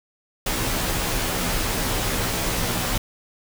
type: noise with comb filter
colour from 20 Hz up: pink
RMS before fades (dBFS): -24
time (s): 0.46-2.98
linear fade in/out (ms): 5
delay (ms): 14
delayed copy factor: -0.75
effects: none